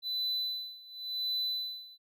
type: tone with tremolo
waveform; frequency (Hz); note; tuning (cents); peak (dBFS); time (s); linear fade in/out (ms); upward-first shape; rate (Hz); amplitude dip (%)
triangle; 4000; B7; +21; -28; 0.02-1.98; 50; sine; 0.92; 90
effects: none